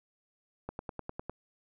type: click train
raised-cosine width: 1 ms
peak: -23 dBFS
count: 7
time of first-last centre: 0.69-1.296 s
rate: 9.9 Hz
effects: none